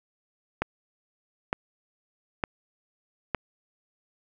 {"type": "click train", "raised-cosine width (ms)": 0.5, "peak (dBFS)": -10, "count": 4, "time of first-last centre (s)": [0.62, 3.347], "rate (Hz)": 1.1, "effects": []}